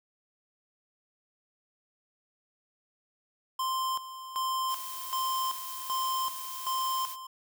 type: tone with tremolo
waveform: square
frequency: 1045 Hz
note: C6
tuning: 2 cents flat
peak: -29 dBFS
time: 3.59-7.27 s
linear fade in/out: 5 ms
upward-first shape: square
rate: 1.3 Hz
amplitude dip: 75%
type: noise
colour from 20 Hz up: blue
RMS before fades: -41 dBFS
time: 4.67-7.17 s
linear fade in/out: 50 ms
effects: none